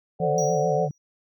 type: chord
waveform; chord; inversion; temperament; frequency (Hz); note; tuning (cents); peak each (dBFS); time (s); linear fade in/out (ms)
sine; D dominant seventh; second; equal; 440 / 523.3 / 587.3 / 740; A4 / C5 / D5 / F#5; 0 / 0 / 0 / 0; -26; 0.19-0.89; 50
type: tone with vibrato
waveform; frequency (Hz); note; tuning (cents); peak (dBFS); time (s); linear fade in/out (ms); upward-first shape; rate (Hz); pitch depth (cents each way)
sine; 157.9; D#3; +26; -27; 0.2-0.91; 2; sine; 6.9; 150
type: tone with exponential decay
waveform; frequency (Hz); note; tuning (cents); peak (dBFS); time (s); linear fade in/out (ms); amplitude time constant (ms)
triangle; 5780; F#8; -41; -26; 0.38-0.98; 2; 130
effects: none